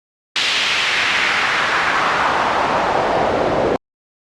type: noise with band-pass filter sweep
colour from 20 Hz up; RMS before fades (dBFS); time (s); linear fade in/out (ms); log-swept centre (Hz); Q
pink; -17; 0.36-3.76; 0; 3300 to 490; 1.5
effects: low-pass 6000 Hz 12 dB/octave + Opus 48 kbps